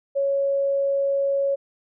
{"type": "tone", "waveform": "sine", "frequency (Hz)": 554.4, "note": "C#5", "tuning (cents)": 0, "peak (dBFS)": -19, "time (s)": [0.15, 1.56], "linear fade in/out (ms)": 20, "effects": []}